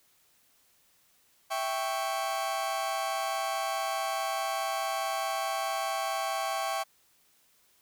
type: chord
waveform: 40% pulse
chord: C# diminished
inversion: first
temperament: equal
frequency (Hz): 659.3 / 784 / 1108.7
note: E5 / G5 / C#6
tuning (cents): 0 / 0 / 0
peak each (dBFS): -34 / -32 / -34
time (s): 1.5-6.84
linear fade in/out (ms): 20
effects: white hiss -66 dBFS RMS until 7.81 s